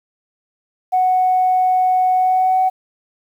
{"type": "tone with pitch glide", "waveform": "sine", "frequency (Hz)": [740, 749.5], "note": ["F#5", "F#5"], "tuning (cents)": [0, 22], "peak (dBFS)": -11, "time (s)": [0.92, 2.7], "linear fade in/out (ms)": 20, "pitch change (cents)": 22, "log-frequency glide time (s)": [2.15, 2.57], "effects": ["tanh soft clip ceiling -7 dBFS", "8-bit"]}